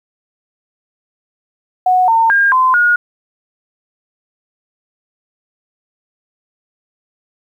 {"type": "tone with pitch steps", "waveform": "sine", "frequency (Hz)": [736, 907, 1611, 1030, 1440], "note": ["F#5", "A#5", "G6", "C6", "F#6"], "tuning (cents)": [-9, -48, 47, -28, -47], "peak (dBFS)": -8, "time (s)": [1.86, 2.96], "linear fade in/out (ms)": 5, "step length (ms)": 220, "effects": ["8-bit"]}